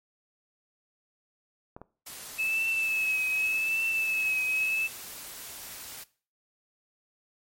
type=clicks; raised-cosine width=1 ms; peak=-28 / -29 dBFS; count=2; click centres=1.765 / 1.816 s
type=noise; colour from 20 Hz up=white; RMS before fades=-42 dBFS; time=2.06-6.04 s; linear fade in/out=10 ms
type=tone with vibrato; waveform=sine; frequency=2600 Hz; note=E7; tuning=24 cents flat; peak=-25 dBFS; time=2.38-4.88 s; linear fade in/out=20 ms; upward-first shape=triangle; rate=0.85 Hz; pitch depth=49 cents each way
effects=noise-tail reverb RT60 0.4 s tail -19 dB re dry + MP3 64 kbps